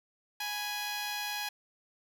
10% pulse tone pair together, 830.6 / 987.8 Hz, G#5 / B5, 0 / 0 cents, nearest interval minor third, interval 300 cents, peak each -26 / -36 dBFS, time 0.4-1.49 s, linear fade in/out 5 ms, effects none

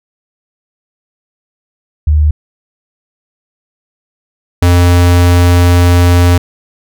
sine / square tone pair in turn, 75.5 / 87.99 Hz, D2 / F2, +48 / +13 cents, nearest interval minor third, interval 265 cents, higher second, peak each -5 dBFS, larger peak neither, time 2.07-2.31 / 4.62-6.38 s, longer second, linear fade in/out 5 ms, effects none

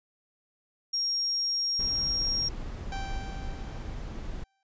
sine tone, 5580 Hz, F8, 2 cents flat, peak -26 dBFS, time 0.93-2.49 s, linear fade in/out 10 ms
brown noise, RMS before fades -36 dBFS, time 1.79-4.44 s, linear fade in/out 5 ms
sawtooth tone with exponential decay, 781 Hz, G5, 7 cents flat, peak -31 dBFS, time 2.92-4.63 s, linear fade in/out 2 ms, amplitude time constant 370 ms
effects resampled to 16000 Hz

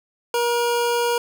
25% pulse tone, 475.8 Hz, A#4, 35 cents sharp, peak -15 dBFS, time 0.34-1.18 s, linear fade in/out 2 ms, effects none

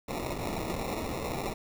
white noise with sample-and-hold, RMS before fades -34 dBFS, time 0.08-1.54 s, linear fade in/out 10 ms, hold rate 1575 Hz, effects none

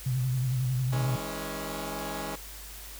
sine tone with vibrato, 127.9 Hz, C3, 39 cents flat, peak -25 dBFS, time 0.06-1.16 s, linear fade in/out 5 ms, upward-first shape sine, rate 11 Hz, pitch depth 63 cents each way
10% pulse chord, C# minor, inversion first, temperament equal with one note detuned, 161.8 / 207.7 / 277.2 Hz, E3 / G#3 / C#4, -32 / 0 / 0 cents, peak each -30 dBFS, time 0.92-2.36 s, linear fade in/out 10 ms
effects added 50 Hz sine -45 dBFS peak until 2.99 s + white hiss -45 dBFS RMS until 2.99 s

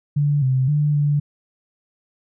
sine tone with pitch steps, 145.4 / 130.6 / 148.2 / 145.9 Hz, D3 / C3 / D3 / D3, -17 / -3 / +16 / -11 cents, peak -15 dBFS, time 0.16-1.2 s, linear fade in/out 10 ms, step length 260 ms, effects none

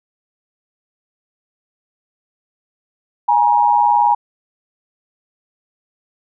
sine tone pair together, 830.8 / 950 Hz, G#5 / A#5, 0 / +33 cents, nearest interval major second, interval 233 cents, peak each -13 dBFS, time 3.28-4.15 s, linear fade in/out 10 ms, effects none

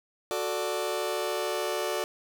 sawtooth chord, D major, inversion first, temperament just, 367.1 / 440.5 / 587.3 Hz, F#4 / A4 / D5, -14 / +2 / 0 cents, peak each -29 / -29 / -28 dBFS, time 0.31-2.04 s, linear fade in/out 0 ms, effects 9-bit

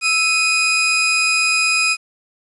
sawtooth tone pair together, 1318.5 / 2489 Hz, E6 / D#7, 0 / 0 cents, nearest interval major seventh, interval 1100 cents, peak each -20 / -11 dBFS, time 0.01-1.97 s, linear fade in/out 50 ms, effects resampled to 24000 Hz + 8-bit

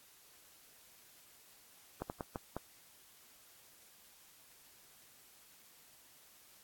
slowing click train, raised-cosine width 1 ms, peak -24 dBFS, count 5, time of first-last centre 2.02-2.566 s, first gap 79 ms, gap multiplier 1.38, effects white hiss -62 dBFS RMS until 6.63 s + AAC 64 kbps

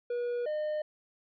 triangle tone pair in turn, 482.8 / 608.3 Hz, B4 / D#5, -39 / -39 cents, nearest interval major third, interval 400 cents, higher second, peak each -28 dBFS, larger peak neither, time 0.1-0.46 / 0.46-0.82 s, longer neither, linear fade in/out 5 ms, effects resampled to 11025 Hz

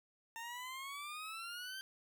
20% pulse exponential sweep, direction up, 907 to 1573 Hz, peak -39 dBFS, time 0.36-1.81 s, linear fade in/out 0 ms, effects none

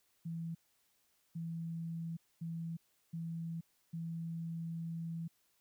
sine tone bursts at uneven times, 165.6 Hz, E3, 8 cents sharp, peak -38 dBFS, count 5, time 0.25-0.55 / 1.35-2.17 / 2.41-2.77 / 3.13-3.61 / 3.93-5.28 s, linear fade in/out 10 ms, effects white hiss -75 dBFS RMS until 5.6 s

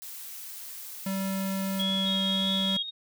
blue noise, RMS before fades -41 dBFS, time 0.02-1.82 s, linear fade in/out 0 ms
square tone, 193 Hz, G3, 27 cents flat, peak -29 dBFS, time 1.06-2.77 s, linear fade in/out 5 ms
sine tone with vibrato, 3322 Hz, G#7, in tune, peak -27 dBFS, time 1.79-2.83 s, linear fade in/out 10 ms, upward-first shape triangle, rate 1.7 Hz, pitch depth 24 cents each way
sine tone with tremolo, 3729 Hz, A#7, in tune, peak -32 dBFS, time 2.05-2.91 s, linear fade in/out 20 ms, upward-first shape square, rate 4.8 Hz, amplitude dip 30%
effects none

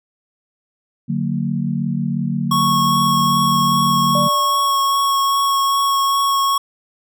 sine chord, D augmented, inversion none, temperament just, 146.83 / 183.54 / 229.4 Hz, D3 / F#3 / A#3, 0 / -14 / -28 cents, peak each -22 dBFS, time 1.08-4.29 s, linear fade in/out 20 ms
square tone with vibrato, 1103 Hz, C#6, 9 cents flat, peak -15 dBFS, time 2.51-6.58 s, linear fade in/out 5 ms, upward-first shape triangle, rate 2.5 Hz, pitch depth 11 cents each way
sine tone with exponential decay, 587.3 Hz, D5, in tune, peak -19 dBFS, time 4.15-5.35 s, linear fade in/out 1 ms, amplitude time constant 260 ms
effects none

